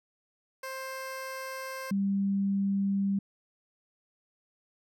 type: tone pair in turn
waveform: 15% pulse / sine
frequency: 527 / 197.4 Hz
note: C5 / G3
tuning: +12 / +12 cents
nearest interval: octave + perfect fourth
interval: 1700 cents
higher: first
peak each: -30 / -25 dBFS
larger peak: second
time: 0.63-1.91 / 1.91-3.19 s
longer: neither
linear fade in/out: 5 ms
effects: none